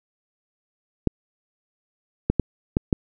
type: clicks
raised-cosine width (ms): 3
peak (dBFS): -5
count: 5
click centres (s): 1.073 / 2.3 / 2.397 / 2.769 / 2.928
effects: none